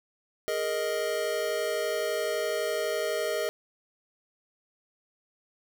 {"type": "chord", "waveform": "square", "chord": "Ab suspended second", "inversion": "none", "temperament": "just", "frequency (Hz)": [415.3, 467.2, 623], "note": ["Ab4", "Bb4", "Eb5"], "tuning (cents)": [0, 4, 2], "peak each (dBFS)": [-34, -33, -31], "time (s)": [0.48, 3.49], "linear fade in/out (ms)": 0, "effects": []}